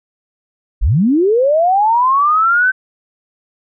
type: linear sweep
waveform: sine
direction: up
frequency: 30.87 to 1548 Hz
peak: -9 dBFS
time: 0.81-2.72 s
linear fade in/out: 20 ms
effects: none

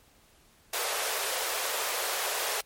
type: high-pass noise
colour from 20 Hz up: pink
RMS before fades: -31 dBFS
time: 0.73-2.61 s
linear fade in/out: 5 ms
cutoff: 420 Hz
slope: 48 dB/octave
effects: pink hiss -61 dBFS RMS until 2.65 s + MP3 64 kbps

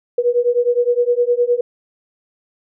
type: beating tone pair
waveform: sine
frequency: 479.4 / 489.1 Hz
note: A#4 / B4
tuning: +48 / -17 cents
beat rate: 9.7 Hz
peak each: -16 dBFS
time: 0.18-1.61 s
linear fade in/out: 5 ms
effects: none

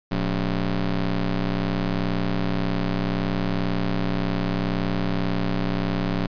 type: ring-modulated tone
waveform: 25% pulse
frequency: 100.7 Hz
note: G2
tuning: 47 cents sharp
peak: -15 dBFS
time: 0.11-6.27 s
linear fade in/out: 10 ms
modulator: 81.3 Hz
effects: resampled to 11025 Hz

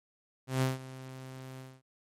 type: tone with ADSR envelope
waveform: sawtooth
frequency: 130.81 Hz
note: C3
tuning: in tune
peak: -21 dBFS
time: 0.47-1.82 s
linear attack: 150 ms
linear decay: 160 ms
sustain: -18 dB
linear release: 230 ms
effects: MP3 64 kbps

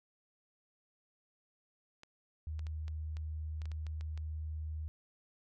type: clicks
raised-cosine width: 0.2 ms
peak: -35 dBFS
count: 11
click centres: 2.034 / 2.593 / 2.668 / 2.881 / 3.169 / 3.618 / 3.656 / 3.717 / 3.867 / 4.01 / 4.176 s
type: tone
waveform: sine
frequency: 77.78 Hz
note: D#2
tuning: in tune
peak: -37 dBFS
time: 2.47-4.88 s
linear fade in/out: 0 ms
effects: none

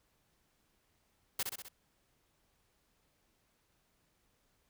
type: noise with echo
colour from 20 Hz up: white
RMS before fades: -34 dBFS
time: 1.39-1.43 s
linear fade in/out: 5 ms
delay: 64 ms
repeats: 4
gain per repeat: -4 dB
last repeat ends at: 1.686 s
effects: pink hiss -75 dBFS RMS until 4.69 s

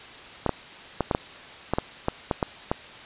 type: clicks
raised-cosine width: 1 ms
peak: -8 dBFS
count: 11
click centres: 0.463 / 0.493 / 1.007 / 1.112 / 1.149 / 1.736 / 1.785 / 2.084 / 2.312 / 2.428 / 2.715 s
effects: white hiss -43 dBFS RMS until 3.05 s + resampled to 8000 Hz

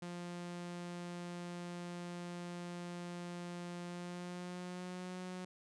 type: tone with pitch glide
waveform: sawtooth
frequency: 175 to 182.75 Hz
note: F3 to F#3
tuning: +4 to -21 cents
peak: -39 dBFS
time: 0.02-5.45 s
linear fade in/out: 5 ms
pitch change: +75 cents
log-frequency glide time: 3.83-5.19 s
effects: resampled to 22050 Hz

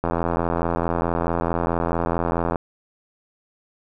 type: click train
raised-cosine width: 1 ms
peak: -8 dBFS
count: 214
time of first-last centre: 0.04-2.558 s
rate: 84.6 Hz
effects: none

